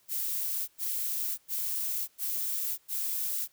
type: noise bursts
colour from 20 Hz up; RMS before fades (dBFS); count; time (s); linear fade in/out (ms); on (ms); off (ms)
violet; -32; 5; 0.08-3.48; 50; 600; 100
effects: white hiss -66 dBFS RMS until 3.52 s